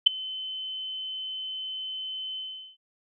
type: tone with ADSR envelope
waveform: sine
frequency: 3054 Hz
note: G7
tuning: 46 cents flat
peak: -9 dBFS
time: 0.06-2.77 s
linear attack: 11 ms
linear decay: 6 ms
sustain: -23 dB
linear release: 400 ms
effects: none